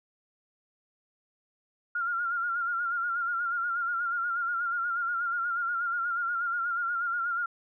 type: tone with vibrato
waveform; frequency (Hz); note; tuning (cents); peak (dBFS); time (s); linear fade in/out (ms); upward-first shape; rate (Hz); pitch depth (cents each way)
sine; 1396.9; F6; 0; -27; 1.95-7.46; 5; sine; 8.3; 57
effects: none